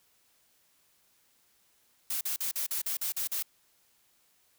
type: noise bursts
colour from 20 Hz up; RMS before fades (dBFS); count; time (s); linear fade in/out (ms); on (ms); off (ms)
blue; -32; 9; 2.1-3.426; 5; 110; 42
effects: white hiss -68 dBFS RMS until 4.58 s